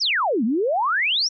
sine exponential two-way sweep, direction down then up, 5920 to 206.1 to 5920 Hz, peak -18 dBFS, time 0-1.29 s, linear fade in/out 20 ms, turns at 0.44 s, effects none

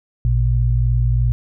sine tone pair together, 56.25 / 119.2 Hz, A1 / A#2, +39 / +39 cents, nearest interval octave + minor second, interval 1300 cents, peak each -16 dBFS, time 0.25-1.32 s, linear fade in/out 0 ms, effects none

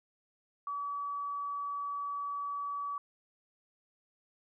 sine tone, 1143 Hz, D6, 47 cents flat, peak -34 dBFS, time 0.67-2.98 s, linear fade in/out 2 ms, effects none

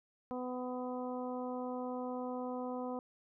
harmonic tone, 250.9 Hz, B3, 28 cents sharp, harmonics 1 / 2 / 3 / 4 / 5, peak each -40 / -41 / -45 / -47 / -53 dBFS, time 0.31-2.99 s, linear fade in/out 0 ms, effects none

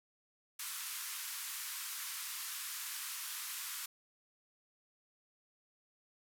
white band-pass noise, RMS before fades -43 dBFS, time 0.59-3.86 s, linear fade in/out 5 ms, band 1000 to 15000 Hz, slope 48 dB/octave, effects none

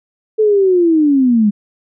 sine linear sweep, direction down, 440 to 200 Hz, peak -8 dBFS, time 0.38-1.51 s, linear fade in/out 20 ms, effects none

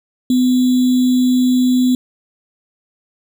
sine tone with sample-and-hold, 252.2 Hz, B3, 36 cents sharp, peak -10 dBFS, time 0.3-1.95 s, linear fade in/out 2 ms, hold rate 3675 Hz, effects none

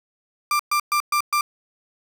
35% pulse tone bursts, 1185 Hz, D6, 15 cents sharp, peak -16 dBFS, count 5, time 0.51-1.41 s, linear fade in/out 2 ms, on 84 ms, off 120 ms, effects none

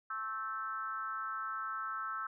sine tone with frequency modulation, 1318.5 Hz, E6, in tune, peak -36 dBFS, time 0.1-2.27 s, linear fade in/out 5 ms, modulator 229 Hz, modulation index 0.85, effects none

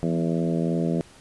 harmonic tone with a mistuned harmonic, 82.9 Hz, E2, 10 cents sharp, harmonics 2 / 3 / 4 / 5 / 6 / 7 / 8, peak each -24 / -28 / -30 / -32 / -34 / -35 / -36 dBFS, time 0.03-1.01 s, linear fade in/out 0 ms, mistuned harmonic 2, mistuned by +36 cents, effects pink hiss -51 dBFS RMS until 1.2 s + resampled to 24000 Hz

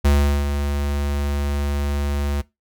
square tone with ADSR envelope, 71.5 Hz, D2, 46 cents flat, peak -13 dBFS, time 0.04-2.42 s, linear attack 15 ms, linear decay 390 ms, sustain -8 dB, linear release 16 ms, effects noise-tail reverb RT60 0.2 s tail -20 dB re dry

